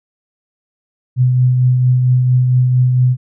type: tone with tremolo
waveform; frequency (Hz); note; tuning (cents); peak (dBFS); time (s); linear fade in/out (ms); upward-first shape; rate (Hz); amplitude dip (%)
sine; 126.3; B2; +39; -7; 1.16-3.17; 50; triangle; 4.4; 35
effects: none